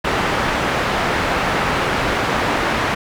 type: low-pass noise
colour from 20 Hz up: white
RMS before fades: -19 dBFS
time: 0.04-2.95 s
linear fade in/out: 10 ms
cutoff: 1600 Hz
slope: 12 dB/octave
effects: none